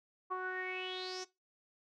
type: tone with low-pass filter sweep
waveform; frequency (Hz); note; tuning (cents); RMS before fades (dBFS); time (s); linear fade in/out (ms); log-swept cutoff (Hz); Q
sawtooth; 370; F#4; 0; -40; 0.3-1.25; 20; 1100 to 6100; 8.1
effects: noise-tail reverb RT60 0.2 s tail -19 dB re dry